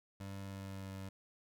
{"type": "tone with pitch glide", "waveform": "25% pulse", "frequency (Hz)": [98, 96.32], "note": ["G2", "G2"], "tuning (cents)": [0, -30], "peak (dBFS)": -40, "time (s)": [0.2, 1.09], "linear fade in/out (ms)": 5, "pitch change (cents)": -30, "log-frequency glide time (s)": [0.39, 0.92], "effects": []}